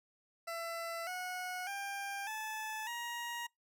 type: tone with pitch steps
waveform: 20% pulse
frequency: 670 / 730.6 / 796.8 / 868.9 / 947.5 Hz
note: E5 / F#5 / G5 / A5 / A#5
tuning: +28 / -22 / +28 / -22 / +28 cents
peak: -34 dBFS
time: 0.47-3.47 s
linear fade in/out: 10 ms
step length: 600 ms
effects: noise-tail reverb RT60 0.2 s tail -26 dB re dry